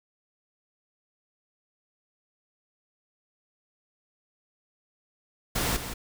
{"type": "noise with echo", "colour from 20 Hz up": "pink", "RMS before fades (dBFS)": -27, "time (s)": [5.55, 5.77], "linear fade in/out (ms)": 10, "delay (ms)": 170, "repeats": 1, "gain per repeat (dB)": -9, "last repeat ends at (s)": 5.94, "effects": []}